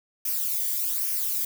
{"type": "noise with flanger", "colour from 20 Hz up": "violet", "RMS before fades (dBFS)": -27, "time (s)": [0.25, 1.45], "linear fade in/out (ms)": 5, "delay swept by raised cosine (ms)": [0.25, 0.77], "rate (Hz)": 1.2, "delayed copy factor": -0.6, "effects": []}